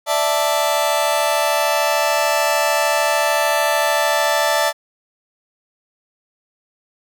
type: chord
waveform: sawtooth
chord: D suspended second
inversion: none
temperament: just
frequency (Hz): 587.3 / 660.7 / 881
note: D5 / E5 / A5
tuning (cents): 0 / +4 / +2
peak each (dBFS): -16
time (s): 0.06-4.73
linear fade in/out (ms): 50
effects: none